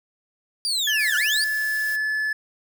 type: linear two-way sweep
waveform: 35% pulse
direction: down then up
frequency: 4833 to 1396.9 to 4833 Hz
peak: -20 dBFS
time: 0.65-1.44 s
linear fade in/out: 0 ms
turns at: 1.16 s
type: tone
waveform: triangle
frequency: 1728 Hz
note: A6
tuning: 32 cents flat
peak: -20 dBFS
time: 0.87-2.33 s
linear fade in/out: 5 ms
type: noise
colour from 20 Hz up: blue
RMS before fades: -37 dBFS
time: 0.98-1.97 s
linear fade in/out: 20 ms
effects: none